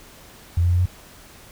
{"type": "tone with pitch steps", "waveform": "sine", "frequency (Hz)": [85.8, 87.8, 88.3, 90.6], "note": ["F2", "F2", "F2", "F#2"], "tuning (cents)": [-30, 10, 20, -36], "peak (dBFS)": -15, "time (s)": [0.57, 0.858], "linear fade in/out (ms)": 5, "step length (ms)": 72, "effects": ["pink hiss -46 dBFS RMS until 1.51 s"]}